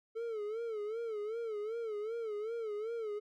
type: tone with vibrato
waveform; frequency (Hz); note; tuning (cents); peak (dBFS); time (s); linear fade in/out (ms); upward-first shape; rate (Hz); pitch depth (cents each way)
triangle; 440; A4; 0; -34; 0.15-3.2; 20; sine; 2.6; 110
effects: none